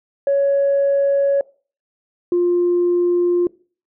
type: tone pair in turn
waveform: sine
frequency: 558 / 351.5 Hz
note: C#5 / F4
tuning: +11 / +11 cents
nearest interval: minor sixth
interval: 800 cents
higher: first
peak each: -12 dBFS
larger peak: neither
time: 0.27-1.41 / 2.32-3.47 s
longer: second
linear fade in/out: 2 ms
effects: noise-tail reverb RT60 0.4 s tail -22 dB re dry + tanh soft clip ceiling -10 dBFS